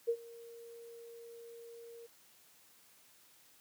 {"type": "tone with ADSR envelope", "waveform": "sine", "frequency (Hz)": 466.2, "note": "A#4", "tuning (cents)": 0, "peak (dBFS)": -27, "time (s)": [0.07, 2.07], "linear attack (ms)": 22, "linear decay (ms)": 67, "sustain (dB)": -22, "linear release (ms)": 15, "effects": ["white hiss -64 dBFS RMS until 3.6 s", "high-pass 80 Hz 12 dB/octave"]}